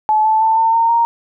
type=tone with pitch steps; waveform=sine; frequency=861 / 874.5 / 888.3 / 902.2 / 916.4 / 930.8 Hz; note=A5 / A5 / A5 / A5 / A#5 / A#5; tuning=-38 / -11 / +16 / +43 / -30 / -3 cents; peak=-10 dBFS; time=0.09-1.05 s; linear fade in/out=0 ms; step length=160 ms; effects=none